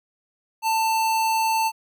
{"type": "tone", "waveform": "square", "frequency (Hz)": 890, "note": "A5", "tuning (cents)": 20, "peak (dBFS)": -20, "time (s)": [0.62, 1.72], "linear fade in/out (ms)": 50, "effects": []}